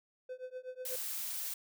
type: tone with tremolo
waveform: triangle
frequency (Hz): 509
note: C5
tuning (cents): -48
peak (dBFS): -36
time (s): 0.29-0.96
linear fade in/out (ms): 5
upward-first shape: triangle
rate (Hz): 8.1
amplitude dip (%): 100
type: noise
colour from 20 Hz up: blue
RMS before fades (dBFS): -39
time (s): 0.85-1.54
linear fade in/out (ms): 5
effects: none